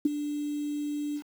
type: tone with ADSR envelope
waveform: sine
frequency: 293.9 Hz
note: D4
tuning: 1 cent sharp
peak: -17 dBFS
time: 0.05-1.23 s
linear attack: 6 ms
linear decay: 21 ms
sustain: -12 dB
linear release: 70 ms
effects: 8-bit